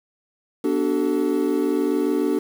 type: chord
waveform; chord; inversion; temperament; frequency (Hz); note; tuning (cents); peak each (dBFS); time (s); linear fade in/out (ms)
triangle; B minor seventh; none; equal with one note detuned; 246.9 / 293.7 / 379.1 / 440; B3 / D4 / F#4 / A4; 0 / 0 / +42 / 0; -25 / -20 / -22 / -24; 0.64-2.39; 5
effects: 7-bit